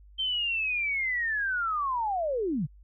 sine linear sweep, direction down, 3138 to 122.7 Hz, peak -26 dBFS, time 0.18-2.67 s, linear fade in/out 20 ms, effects added 50 Hz sine -50 dBFS peak until 2.83 s

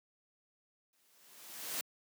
white noise with exponential growth, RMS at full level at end -36 dBFS, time 0.93-1.81 s, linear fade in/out 1 ms, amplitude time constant 190 ms, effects high-pass 200 Hz 12 dB/octave

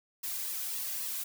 blue noise with flanger, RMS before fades -36 dBFS, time 0.23-1.24 s, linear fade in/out 10 ms, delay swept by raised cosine 1.3 to 2.3 ms, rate 3.7 Hz, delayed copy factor -0.65, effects none

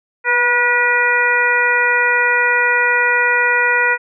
harmonic tone with a mistuned harmonic, 484 Hz, B4, 35 cents flat, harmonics 1 / 2 / 3 / 4 / 5, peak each -22 / -20 / -16 / -16 / -20 dBFS, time 0.24-3.98 s, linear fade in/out 50 ms, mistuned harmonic 1, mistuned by +20 cents, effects none

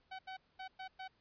sawtooth tone bursts at uneven times, 757 Hz, F#5, 39 cents sharp, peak -40 dBFS, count 5, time 0.11-0.19 / 0.27-0.37 / 0.59-0.68 / 0.79-0.88 / 0.99-1.08 s, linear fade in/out 10 ms, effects pink hiss -74 dBFS RMS until 1.2 s + resampled to 11025 Hz

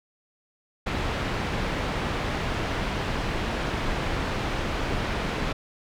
pink low-pass noise, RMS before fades -28 dBFS, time 0.86-5.53 s, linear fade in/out 10 ms, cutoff 3000 Hz, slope 12 dB/octave, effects none

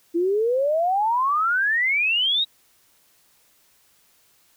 sine exponential sweep, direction up, 329.6 to 3853 Hz, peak -18 dBFS, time 0.14-2.45 s, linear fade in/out 20 ms, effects white hiss -60 dBFS RMS until 4.56 s

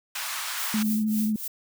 pink high-pass noise, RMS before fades -32 dBFS, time 0.15-0.83 s, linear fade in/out 5 ms, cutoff 990 Hz, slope 24 dB/octave
violet noise with tremolo, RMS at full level -31 dBFS, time 0.57-1.48 s, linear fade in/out 5 ms, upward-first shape triangle, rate 3.6 Hz, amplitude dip 100%
sine tone with vibrato, 215.2 Hz, A3, 38 cents flat, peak -22 dBFS, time 0.74-1.36 s, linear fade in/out 2 ms, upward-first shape sine, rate 13 Hz, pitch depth 23 cents each way
effects none

